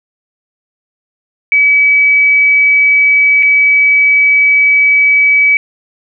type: tone with dropouts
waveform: sine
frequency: 2284 Hz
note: D7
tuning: 49 cents flat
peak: -5 dBFS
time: 1.52-5.57 s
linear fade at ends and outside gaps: 1 ms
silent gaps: 3.426-3.43 s
effects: none